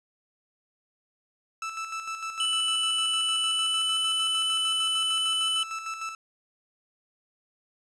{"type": "tone with tremolo", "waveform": "30% pulse", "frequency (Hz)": 1318.5, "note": "E6", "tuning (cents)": 0, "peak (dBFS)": -28, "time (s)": [1.62, 6.15], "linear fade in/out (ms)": 2, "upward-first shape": "square", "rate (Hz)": 6.6, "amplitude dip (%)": 50}
{"type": "tone with pitch glide", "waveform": "square", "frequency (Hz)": [2980, 3004], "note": ["F#7", "F#7"], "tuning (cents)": [12, 26], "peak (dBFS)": -25, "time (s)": [2.4, 5.63], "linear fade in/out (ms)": 2, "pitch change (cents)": 14, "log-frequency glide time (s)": [3.46, 4]}
{"effects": ["resampled to 22050 Hz", "10-bit"]}